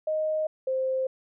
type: tone pair in turn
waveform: sine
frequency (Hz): 622.3 / 523.3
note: D#5 / C5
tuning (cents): 0 / 0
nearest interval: minor third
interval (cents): 300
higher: first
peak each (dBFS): -24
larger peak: neither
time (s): 0.07-0.47 / 0.67-1.07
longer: neither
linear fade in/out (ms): 5
effects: none